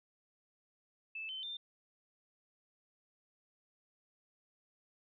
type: tone with pitch steps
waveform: sine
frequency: 2628 / 3072 / 3590 Hz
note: E7 / G7 / A7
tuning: -6 / -36 / +34 cents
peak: -40 dBFS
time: 1.15-1.57 s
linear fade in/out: 5 ms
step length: 140 ms
effects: none